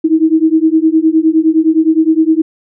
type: beating tone pair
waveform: sine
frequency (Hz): 314.4 / 324.1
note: D#4 / E4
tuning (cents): +18 / -29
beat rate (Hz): 9.7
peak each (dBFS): -10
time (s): 0.04-2.42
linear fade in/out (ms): 10
effects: none